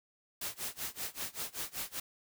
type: noise with tremolo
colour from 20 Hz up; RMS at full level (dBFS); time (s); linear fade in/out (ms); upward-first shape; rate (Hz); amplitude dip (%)
white; -37; 0.41-2; 5; sine; 5.2; 95
effects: none